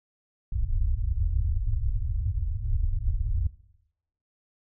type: low-pass noise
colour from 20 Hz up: pink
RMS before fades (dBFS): -26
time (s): 0.52-3.47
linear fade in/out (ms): 5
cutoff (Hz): 110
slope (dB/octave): 96
effects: noise-tail reverb RT60 0.8 s tail -19 dB re dry